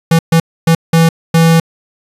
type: tone bursts at uneven times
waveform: square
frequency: 164.6 Hz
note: E3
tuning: 2 cents flat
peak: -6 dBFS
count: 5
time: 0.11-0.19 / 0.32-0.4 / 0.67-0.75 / 0.93-1.09 / 1.34-1.6 s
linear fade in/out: 5 ms
effects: resampled to 32000 Hz